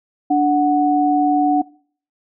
sine tone pair together, 293 / 739.2 Hz, D4 / F#5, -4 / -2 cents, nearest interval octave + major third, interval 1602 cents, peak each -15 dBFS, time 0.3-1.62 s, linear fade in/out 10 ms, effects noise-tail reverb RT60 0.5 s tail -22 dB re dry

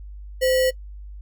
sine tone with sample-and-hold, 516 Hz, C5, 24 cents flat, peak -16 dBFS, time 0.41-0.71 s, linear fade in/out 20 ms, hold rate 2450 Hz, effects noise-tail reverb RT60 0.1 s tail -21 dB re dry + added 50 Hz sine -35 dBFS peak until 1.21 s

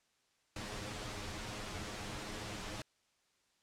pink noise with comb filter, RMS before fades -43 dBFS, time 0.56-2.82 s, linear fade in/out 2 ms, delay 9.6 ms, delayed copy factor +0.65, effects white hiss -75 dBFS RMS until 3.62 s + low-pass 7000 Hz 12 dB/octave

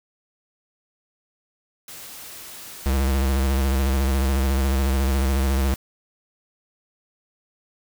white noise, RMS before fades -39 dBFS, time 1.88-5.76 s, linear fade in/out 2 ms
square tone with vibrato, 67.2 Hz, C2, 47 cents sharp, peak -19 dBFS, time 2.86-5.74 s, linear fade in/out 0 ms, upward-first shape square, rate 14 Hz, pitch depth 50 cents each way
effects none

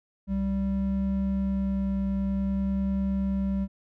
triangle tone pair together, 65.22 / 195.1 Hz, C2 / G3, -5 / -8 cents, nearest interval octave + perfect fifth, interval 1897 cents, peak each -30 / -23 dBFS, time 0.27-3.68 s, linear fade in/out 50 ms, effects none

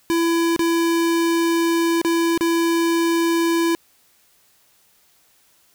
square tone with dropouts, 334.6 Hz, E4, 26 cents sharp, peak -17 dBFS, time 0.1-3.75 s, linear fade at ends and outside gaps 0 ms, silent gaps 0.563-0.593 / 2.015-2.048 / 2.376-2.409 s, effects white hiss -58 dBFS RMS until 5.74 s

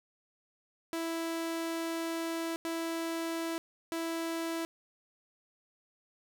sawtooth tone bursts at uneven times, 330 Hz, E4, 2 cents sharp, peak -29 dBFS, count 3, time 0.93-2.56 / 2.65-3.58 / 3.92-4.65 s, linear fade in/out 0 ms, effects none

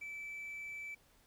triangle tone, 2316 Hz, D7, 25 cents flat, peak -40 dBFS, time 0.01-0.95 s, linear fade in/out 10 ms, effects tanh soft clip ceiling -37 dBFS + pink hiss -68 dBFS RMS until 1.26 s

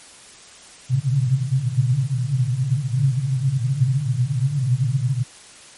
pink band-pass noise, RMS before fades -20 dBFS, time 0.89-5.24 s, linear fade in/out 20 ms, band 120 to 140 Hz, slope 96 dB/octave, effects white hiss -44 dBFS RMS until 5.77 s + MP3 48 kbps

